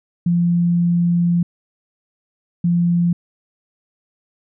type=tone pair in turn; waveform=sine; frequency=172.8 / 172.8 Hz; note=F3 / F3; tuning=-18 / -18 cents; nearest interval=unison; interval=0 cents; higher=neither; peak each=-13 dBFS; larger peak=neither; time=0.26-1.43 / 2.64-3.13 s; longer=first; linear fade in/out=5 ms; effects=none